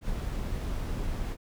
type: noise with ADSR envelope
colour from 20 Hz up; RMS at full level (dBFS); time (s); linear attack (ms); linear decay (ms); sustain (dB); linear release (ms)
brown; -30; 0.01-1.37; 82; 6; -2; 50
effects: none